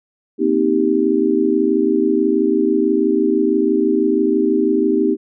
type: chord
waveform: sine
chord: C minor seventh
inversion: third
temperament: just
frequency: 235.5 / 261.6 / 314 / 392.4 Hz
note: Bb3 / C4 / Eb4 / G4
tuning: +18 / 0 / +16 / +2 cents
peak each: -21 / -20 / -17 / -17 dBFS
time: 0.38-5.17 s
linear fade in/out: 50 ms
effects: none